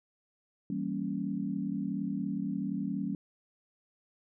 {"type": "chord", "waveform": "sine", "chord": "E diminished seventh", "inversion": "none", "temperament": "equal", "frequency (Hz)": [164.81, 196, 233.1, 277.2], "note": ["E3", "G3", "Bb3", "Db4"], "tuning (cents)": [0, 0, 0, 0], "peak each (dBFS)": [-40, -34, -38, -36], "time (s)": [0.7, 3.15], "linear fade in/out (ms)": 2, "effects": []}